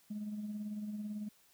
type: tone with tremolo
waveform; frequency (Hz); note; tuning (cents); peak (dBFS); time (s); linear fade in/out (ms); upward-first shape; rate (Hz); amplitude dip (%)
sine; 210; G#3; +19; -35; 0.1-1.29; 10; sine; 18; 45
effects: tanh soft clip ceiling -34 dBFS + white hiss -67 dBFS RMS until 1.53 s